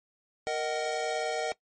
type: chord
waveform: square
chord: D# minor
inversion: second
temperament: equal with one note detuned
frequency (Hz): 466.2 / 622.3 / 752.5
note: A#4 / D#5 / F#5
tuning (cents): 0 / 0 / +29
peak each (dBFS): -34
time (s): 0.47-1.52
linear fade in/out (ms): 0
effects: noise-tail reverb RT60 0.1 s tail -20 dB re dry + MP3 32 kbps